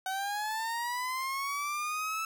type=linear sweep; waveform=30% pulse; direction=up; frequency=751 to 1318.5 Hz; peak=-29 dBFS; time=0.06-2.25 s; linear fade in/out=2 ms; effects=none